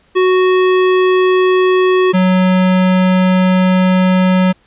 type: tone pair in turn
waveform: square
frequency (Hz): 370 / 185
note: F#4 / F#3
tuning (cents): 0 / 0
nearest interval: octave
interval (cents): 1200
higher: first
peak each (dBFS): -9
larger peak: neither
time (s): 0.15-2.13 / 2.13-4.53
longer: second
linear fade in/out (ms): 20
effects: pink hiss -53 dBFS RMS until 4.66 s + resampled to 8000 Hz